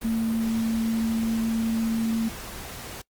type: tone in noise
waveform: sine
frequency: 225.7 Hz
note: A3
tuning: 44 cents sharp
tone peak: -22 dBFS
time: 0.04-2.29 s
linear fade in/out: 10 ms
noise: pink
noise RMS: -38 dBFS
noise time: 0.01-3.02 s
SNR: +13 dB
effects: noise-tail reverb RT60 0.1 s tail -21 dB re dry + Opus 32 kbps